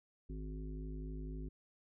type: harmonic tone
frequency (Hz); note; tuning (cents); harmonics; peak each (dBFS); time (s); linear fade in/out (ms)
52; G#1; +3; 1 / 3 / 5 / 7 / 8; -42 / -49 / -50 / -54 / -63; 0.29-1.49; 10
effects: none